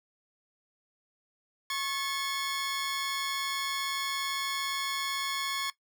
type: tone pair together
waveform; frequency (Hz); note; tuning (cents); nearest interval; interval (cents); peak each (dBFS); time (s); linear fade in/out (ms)
15% pulse; 1094 / 1719.8; C#6 / A6; -23 / -40; minor sixth; 783; -26 / -29; 1.7-5.7; 2
effects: noise-tail reverb RT60 0.1 s tail -17 dB re dry